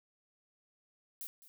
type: noise with echo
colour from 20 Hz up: violet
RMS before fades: -43 dBFS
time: 1.21-1.27 s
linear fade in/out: 0 ms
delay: 210 ms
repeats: 1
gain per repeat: -15 dB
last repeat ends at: 1.48 s
effects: none